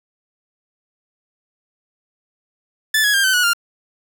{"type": "tone with pitch steps", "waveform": "sawtooth", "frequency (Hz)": [1748, 1672, 1599.2, 1529.7, 1463.1, 1399.5], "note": ["A6", "G#6", "G6", "G6", "F#6", "F6"], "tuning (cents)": [-12, 11, 34, -43, -20, 3], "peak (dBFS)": -10, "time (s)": [2.94, 3.534], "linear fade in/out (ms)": 5, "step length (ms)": 99, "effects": []}